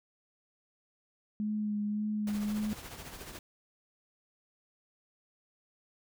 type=tone with vibrato; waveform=sine; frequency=210 Hz; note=G#3; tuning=19 cents sharp; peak=-30 dBFS; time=1.4-2.73 s; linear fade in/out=0 ms; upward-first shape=sine; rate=1.8 Hz; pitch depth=21 cents each way
type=noise with tremolo; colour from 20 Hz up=pink; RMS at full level=-43 dBFS; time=2.27-3.39 s; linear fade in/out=2 ms; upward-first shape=triangle; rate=14 Hz; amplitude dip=60%
effects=none